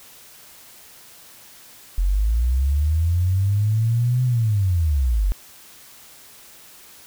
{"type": "linear two-way sweep", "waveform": "sine", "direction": "up then down", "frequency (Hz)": [43, 127.6, 43], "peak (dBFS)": -16, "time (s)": [1.98, 5.32], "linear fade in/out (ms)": 0, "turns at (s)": 4.24, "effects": ["white hiss -46 dBFS RMS until 7.06 s"]}